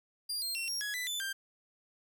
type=tone with pitch steps; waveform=sawtooth; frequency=4798 / 4200 / 2721 / 5580 / 1676 / 1993 / 3507 / 1583 Hz; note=D8 / C8 / F7 / F8 / G#6 / B6 / A7 / G6; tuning=+36 / +6 / -46 / -2 / +15 / +15 / -6 / +17 cents; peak=-31 dBFS; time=0.29-1.33 s; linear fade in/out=10 ms; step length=130 ms; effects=11-bit